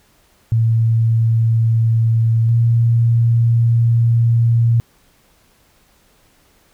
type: tone pair in turn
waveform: sine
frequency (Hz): 113.7 / 116.42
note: A#2 / A#2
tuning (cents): -43 / -2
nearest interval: unison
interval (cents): 41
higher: second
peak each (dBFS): -11 / -10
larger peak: second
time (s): 0.52-2.49 / 2.49-4.8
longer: second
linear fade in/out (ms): 0
effects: pink hiss -55 dBFS RMS until 6.73 s